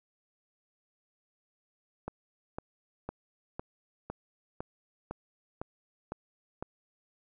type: click train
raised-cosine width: 1 ms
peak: -22 dBFS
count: 10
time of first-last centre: 2.08-6.625 s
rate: 1.98 Hz
effects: none